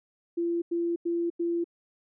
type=tone bursts; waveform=sine; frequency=341 Hz; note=F4; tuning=41 cents flat; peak=-25 dBFS; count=4; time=0.37-1.643 s; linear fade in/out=10 ms; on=250 ms; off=91 ms; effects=none